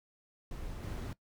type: noise with level steps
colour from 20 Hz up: brown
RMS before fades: -42 / -39 dBFS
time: 0.51-1.13 s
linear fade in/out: 2 ms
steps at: 0.83 s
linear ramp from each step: 5 ms
effects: noise-tail reverb RT60 0.1 s tail -19 dB re dry